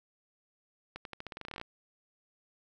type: accelerating click train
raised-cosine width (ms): 0.3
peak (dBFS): -25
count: 16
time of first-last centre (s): 0.96-1.614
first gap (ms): 92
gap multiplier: 0.88
effects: none